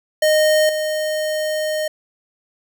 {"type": "tone with level steps", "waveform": "square", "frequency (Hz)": 617, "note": "D#5", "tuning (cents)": -15, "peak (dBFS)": [-13, -20], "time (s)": [0.22, 1.88], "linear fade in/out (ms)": 5, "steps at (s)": 0.69, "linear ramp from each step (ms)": 2, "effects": []}